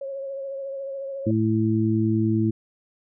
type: tone with vibrato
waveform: sine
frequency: 546 Hz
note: C#5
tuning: 26 cents flat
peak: -29 dBFS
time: 0.01-1.31 s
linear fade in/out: 5 ms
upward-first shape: triangle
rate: 14 Hz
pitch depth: 36 cents each way
type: harmonic tone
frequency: 110 Hz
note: A2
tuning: in tune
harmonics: 1 / 2 / 3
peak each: -23 / -23 / -23 dBFS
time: 1.26-2.51 s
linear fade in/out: 10 ms
effects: none